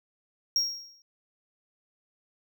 triangle tone with exponential decay, 5588 Hz, F8, in tune, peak -19 dBFS, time 0.56-1.02 s, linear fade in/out 1 ms, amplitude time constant 100 ms, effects none

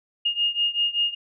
sine beating tone pair, 2840 / 2845.2 Hz, F7 / F7, +28 / +32 cents, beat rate 5.2 Hz, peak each -23 / -25 dBFS, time 0.25-1.15 s, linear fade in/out 10 ms, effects none

